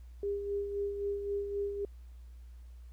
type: tone with tremolo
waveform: sine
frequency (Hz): 403.2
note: G4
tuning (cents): +49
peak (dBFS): -30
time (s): 0.23-1.85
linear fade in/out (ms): 2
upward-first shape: sine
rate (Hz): 3.8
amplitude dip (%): 50
effects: added 60 Hz sine -47 dBFS peak until 2.92 s + pink hiss -71 dBFS RMS until 2.92 s